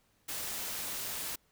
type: noise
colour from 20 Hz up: white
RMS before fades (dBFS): -38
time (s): 0.28-1.36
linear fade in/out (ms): 10
effects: pink hiss -71 dBFS RMS until 1.51 s